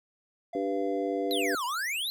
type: tone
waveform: triangle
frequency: 685 Hz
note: F5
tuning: 34 cents flat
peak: -33 dBFS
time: 0.53-1.55 s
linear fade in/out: 5 ms
type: chord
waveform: sine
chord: G major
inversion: second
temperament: equal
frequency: 293.7 / 392 / 493.9 Hz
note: D4 / G4 / B4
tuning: 0 / 0 / 0 cents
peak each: -32 dBFS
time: 0.55-1.55 s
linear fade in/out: 2 ms
type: exponential two-way sweep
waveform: square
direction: down then up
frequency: 4158 to 932.3 to 4158 Hz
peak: -30 dBFS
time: 1.31-2.1 s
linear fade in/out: 0 ms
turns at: 1.65 s
effects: none